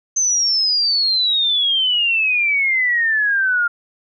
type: exponential sweep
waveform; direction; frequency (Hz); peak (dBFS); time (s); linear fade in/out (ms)
sine; down; 6272 to 1396.9; -14; 0.16-3.68; 10
effects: none